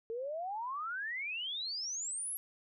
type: exponential sweep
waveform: sine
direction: up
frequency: 441.5 to 11540 Hz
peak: -36 dBFS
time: 0.1-2.37 s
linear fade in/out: 0 ms
effects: none